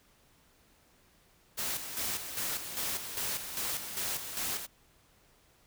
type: noise with tremolo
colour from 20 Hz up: white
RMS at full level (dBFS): -34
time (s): 1.57-4.67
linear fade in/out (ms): 20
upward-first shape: square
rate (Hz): 2.5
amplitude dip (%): 55
effects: pink hiss -65 dBFS RMS until 5.66 s